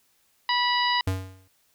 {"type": "harmonic tone", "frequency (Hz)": 978, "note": "B5", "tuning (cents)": -17, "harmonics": [1, 2, 3, 4, 5], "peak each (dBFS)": [-24, -27, -29, -30, -31], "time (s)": [0.49, 1.01], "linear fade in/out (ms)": 2}
{"type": "tone with exponential decay", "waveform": "square", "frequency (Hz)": 94.2, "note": "F#2", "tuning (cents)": 32, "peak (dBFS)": -21, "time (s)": [1.07, 1.48], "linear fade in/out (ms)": 5, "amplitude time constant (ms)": 89}
{"effects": ["white hiss -66 dBFS RMS until 1.74 s"]}